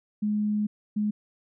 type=tone pair in turn; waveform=sine; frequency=210 / 210 Hz; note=G#3 / G#3; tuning=+19 / +19 cents; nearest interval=unison; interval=0 cents; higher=neither; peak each=-23 dBFS; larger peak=neither; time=0.22-0.67 / 0.96-1.11 s; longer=first; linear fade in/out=10 ms; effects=none